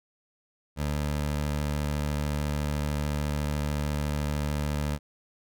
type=tone; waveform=20% pulse; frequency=73.8 Hz; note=D2; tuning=9 cents sharp; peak=-22 dBFS; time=0.76-4.99 s; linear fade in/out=50 ms; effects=none